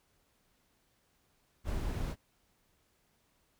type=noise; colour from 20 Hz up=brown; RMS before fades=-35 dBFS; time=1.64-2.16 s; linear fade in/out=50 ms; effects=pink hiss -73 dBFS RMS until 3.59 s